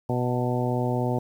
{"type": "harmonic tone with a mistuned harmonic", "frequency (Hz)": 123.47, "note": "B2", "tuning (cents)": 0, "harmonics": [1, 2, 3, 4, 5, 6, 7], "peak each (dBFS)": [-26, -29, -31, -32, -33, -34, -34], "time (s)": [0.09, 1.19], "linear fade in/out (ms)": 5, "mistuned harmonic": 7, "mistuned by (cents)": 35, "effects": ["9-bit"]}